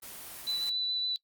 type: noise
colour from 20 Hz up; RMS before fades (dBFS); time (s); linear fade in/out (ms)
white; -44; 0.02-0.7; 10
type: tone with vibrato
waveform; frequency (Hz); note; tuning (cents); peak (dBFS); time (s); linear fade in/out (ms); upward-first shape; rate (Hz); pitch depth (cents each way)
sine; 3977; B7; +11; -29; 0.47-1.16; 0; sine; 7.1; 11
effects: noise-tail reverb RT60 0.1 s tail -22 dB re dry + Opus 24 kbps